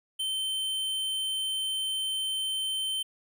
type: tone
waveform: square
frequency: 3096 Hz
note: G7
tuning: 22 cents flat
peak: -29 dBFS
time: 0.19-3.03 s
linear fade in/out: 10 ms
effects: none